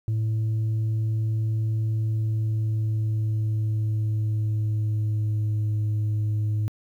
sine tone with pitch glide, 110 to 106.38 Hz, A2 to G#2, 0 to +42 cents, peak -19 dBFS, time 0.08-6.68 s, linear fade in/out 0 ms, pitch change -58 cents, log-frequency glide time 1.88-5.82 s, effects tanh soft clip ceiling -21 dBFS + 10-bit

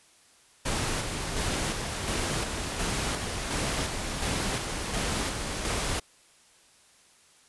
pink noise with tremolo, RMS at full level -29 dBFS, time 0.65-6 s, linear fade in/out 10 ms, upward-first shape square, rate 1.4 Hz, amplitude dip 35%, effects white hiss -59 dBFS RMS until 7.48 s + resampled to 24000 Hz

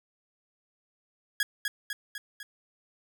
sawtooth tone with echo, 1661.2 Hz, G#6, in tune, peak -20 dBFS, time 1.4-1.43 s, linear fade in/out 2 ms, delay 250 ms, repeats 4, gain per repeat -4 dB, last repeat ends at 2.43 s, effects none

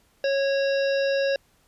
harmonic tone, 550 Hz, C#5, 14 cents flat, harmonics 1 / 3 / 5 / 7 / 9 / 10, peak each -21 / -31 / -35 / -38 / -40 / -41 dBFS, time 0.24-1.36 s, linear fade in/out 2 ms, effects pink hiss -63 dBFS RMS until 1.67 s + resampled to 32000 Hz

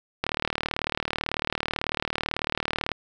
click train, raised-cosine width 0.3 ms, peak -9 dBFS, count 103, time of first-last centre 0.24-2.917 s, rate 38.1 Hz, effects none

